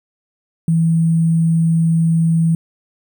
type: tone with sample-and-hold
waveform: sine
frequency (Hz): 164.4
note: E3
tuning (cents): -4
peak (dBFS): -11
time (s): 0.68-2.55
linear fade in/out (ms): 2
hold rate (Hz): 8820
effects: none